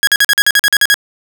sawtooth tone bursts, 1656 Hz, G#6, 5 cents flat, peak -3 dBFS, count 11, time 0.03-0.942 s, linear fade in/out 0 ms, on 42 ms, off 45 ms, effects none

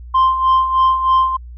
sine tone with tremolo, 1046.5 Hz, C6, in tune, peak -6 dBFS, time 0.14-1.37 s, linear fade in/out 10 ms, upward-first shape sine, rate 3.2 Hz, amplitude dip 70%, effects tanh soft clip ceiling -8 dBFS + added 60 Hz sine -31 dBFS peak until 1.57 s

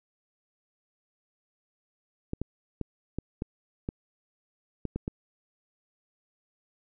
clicks, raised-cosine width 3 ms, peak -18 dBFS, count 9, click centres 2.334 / 2.416 / 2.813 / 3.186 / 3.421 / 3.889 / 4.853 / 4.96 / 5.079 s, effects none

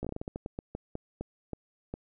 slowing click train, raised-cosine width 2 ms, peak -22 dBFS, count 16, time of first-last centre 0.03-1.94 s, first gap 16 ms, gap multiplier 1.26, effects none

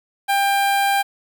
sawtooth tone with notch filter, 795 Hz, G5, 24 cents sharp, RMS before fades -18 dBFS, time 0.28-1.03 s, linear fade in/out 20 ms, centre 6000 Hz, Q 1.4, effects 8-bit

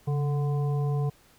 harmonic tone with a mistuned harmonic, 146.83 Hz, D3, in tune, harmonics 1 / 3 / 5 / 7, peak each -24 / -35 / -40 / -44 dBFS, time 0.07-1.1 s, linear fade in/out 10 ms, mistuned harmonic 1, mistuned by -73 cents, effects pink hiss -59 dBFS RMS until 1.38 s

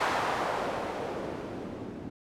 blue noise with low-pass filter sweep, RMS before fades -33 dBFS, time 0-2.1 s, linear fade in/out 10 ms, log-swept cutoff 1100 to 240 Hz, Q 1.2, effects none

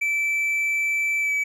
triangle tone with pitch glide, 2322 to 2290 Hz, D7 to D7, -20 to -44 cents, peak -19 dBFS, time 0.01-1.44 s, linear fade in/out 10 ms, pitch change -24 cents, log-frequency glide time 1.2-1.33 s, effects none

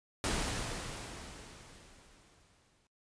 pink noise with exponential decay, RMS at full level -32 dBFS, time 0.24-2.87 s, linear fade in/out 1 ms, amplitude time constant 570 ms, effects noise-tail reverb RT60 0.2 s tail -24 dB re dry + resampled to 22050 Hz

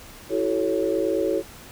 sine chord, F# minor seventh, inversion third, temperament equal with one note detuned, 329.6 / 378.4 / 440 / 554.4 Hz, E4 / F#4 / A4 / C#5, 0 / +39 / 0 / 0 cents, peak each -26 dBFS, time 0.29-1.43 s, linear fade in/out 50 ms, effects pink hiss -44 dBFS RMS until 1.71 s

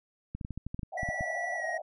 clicks, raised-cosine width 5 ms, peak -24 dBFS, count 12, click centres 0.35 / 0.412 / 0.449 / 0.507 / 0.576 / 0.666 / 0.745 / 0.793 / 0.832 / 1.032 / 1.089 / 1.209 s
pink band-pass noise, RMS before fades -37 dBFS, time 0.92-1.82 s, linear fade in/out 10 ms, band 620 to 750 Hz, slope 96 dB/octave
triangle tone with pitch glide, 1952 to 1887.7 Hz, B6 to A#6, -21 to +21 cents, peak -32 dBFS, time 0.97-1.78 s, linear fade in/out 10 ms, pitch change -58 cents, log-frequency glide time 1.56-1.65 s
effects resampled to 24000 Hz

